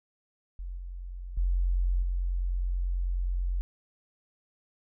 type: tone with level steps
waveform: sine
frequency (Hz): 44.64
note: F1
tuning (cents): +39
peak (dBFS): -34 / -36 / -23 / -26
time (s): 0.59-3.61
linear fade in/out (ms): 0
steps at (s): 0.77 / 1.37 / 2.02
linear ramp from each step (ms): 5
effects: none